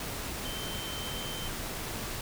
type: tone in noise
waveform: sine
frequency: 3104 Hz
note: G7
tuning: 18 cents flat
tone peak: -40 dBFS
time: 0.45-1.48 s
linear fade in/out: 2 ms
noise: pink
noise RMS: -37 dBFS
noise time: 0-2.21 s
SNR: -6 dB
effects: none

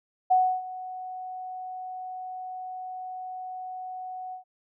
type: tone with ADSR envelope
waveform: sine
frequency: 741 Hz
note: F#5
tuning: 2 cents sharp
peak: -16 dBFS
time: 0.3-4.44 s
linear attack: 16 ms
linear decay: 300 ms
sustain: -18 dB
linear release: 110 ms
effects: none

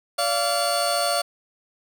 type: tone cluster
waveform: 30% pulse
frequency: 577 / 691 / 4451 Hz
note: D5 / F5 / C#8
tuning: -31 / -19 / +6 cents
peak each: -23 / -21 / -24 dBFS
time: 0.18-1.22 s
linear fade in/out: 10 ms
effects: none

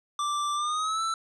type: tone with pitch glide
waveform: square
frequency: 1174.7 to 1326.2 Hz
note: D6 to E6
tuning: 0 to +10 cents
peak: -27 dBFS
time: 0.19-1.14 s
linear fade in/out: 2 ms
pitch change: +210 cents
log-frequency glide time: 0.55-1.02 s
effects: resampled to 22050 Hz + 11-bit

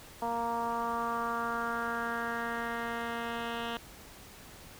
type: tone with low-pass filter sweep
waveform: 10% pulse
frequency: 233.1 Hz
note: A#3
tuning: in tune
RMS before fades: -34 dBFS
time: 0.22-3.77 s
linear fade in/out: 2 ms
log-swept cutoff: 880 to 2800 Hz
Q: 3.4
effects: pink hiss -51 dBFS RMS until 4.79 s

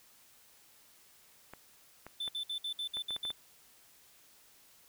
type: clicks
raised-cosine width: 0.5 ms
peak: -31 dBFS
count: 8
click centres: 1.536 / 2.066 / 2.278 / 2.97 / 3.107 / 3.164 / 3.252 / 3.304 s
type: tone bursts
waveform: triangle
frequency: 3529 Hz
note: A7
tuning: 4 cents sharp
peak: -33 dBFS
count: 8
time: 2.2-3.317 s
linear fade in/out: 5 ms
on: 88 ms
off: 59 ms
effects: white hiss -62 dBFS RMS until 4.88 s

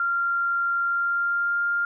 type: tone with pitch glide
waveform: sine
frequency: 1386 to 1400.5 Hz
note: F6 to F6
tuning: -14 to +4 cents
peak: -21 dBFS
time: 0-1.85 s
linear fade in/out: 2 ms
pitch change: +18 cents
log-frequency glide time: 0.83-1.62 s
effects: none

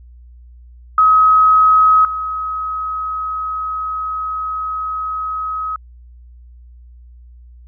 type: tone pair in turn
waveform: sine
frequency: 1272 / 1272 Hz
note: D#6 / D#6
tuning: +38 / +38 cents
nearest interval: unison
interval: 0 cents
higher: neither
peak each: -7 / -19 dBFS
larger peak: first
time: 0.98-2.05 / 2.05-5.76 s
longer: second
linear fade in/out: 2 ms
effects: added 60 Hz sine -38 dBFS peak until 7.67 s

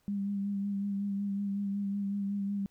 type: tone with vibrato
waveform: sine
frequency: 200 Hz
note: G3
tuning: 35 cents sharp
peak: -30 dBFS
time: 0.08-2.66 s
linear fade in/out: 0 ms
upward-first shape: sine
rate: 5.4 Hz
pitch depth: 25 cents each way
effects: pink hiss -72 dBFS RMS until 2.7 s

